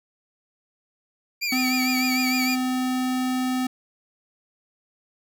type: tone with vibrato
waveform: 25% pulse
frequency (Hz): 2337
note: D7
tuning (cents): -9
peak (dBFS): -20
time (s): 1.41-2.56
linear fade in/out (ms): 20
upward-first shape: triangle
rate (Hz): 6.6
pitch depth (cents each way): 80
type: tone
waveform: square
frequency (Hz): 255.5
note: C4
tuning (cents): -41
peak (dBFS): -23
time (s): 1.52-3.67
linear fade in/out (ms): 5
effects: none